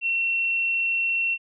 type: tone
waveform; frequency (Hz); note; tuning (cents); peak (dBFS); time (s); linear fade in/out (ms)
sine; 2717; F7; -48; -21; 0.01-1.38; 50
effects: none